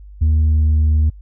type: tone with pitch glide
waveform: sine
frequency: 77.78 to 76.98 Hz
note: D#2 to D#2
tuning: 0 to -18 cents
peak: -8 dBFS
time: 0.21-1.1 s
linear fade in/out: 10 ms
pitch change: -18 cents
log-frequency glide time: 0.32-0.8 s
effects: tanh soft clip ceiling -10 dBFS + added 50 Hz sine -35 dBFS peak until 1.21 s